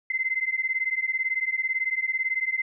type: beating tone pair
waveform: sine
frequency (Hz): 2058 / 2076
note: C7 / C7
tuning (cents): -29 / -14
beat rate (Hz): 18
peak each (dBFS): -27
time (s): 0.1-2.62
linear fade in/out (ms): 5
effects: none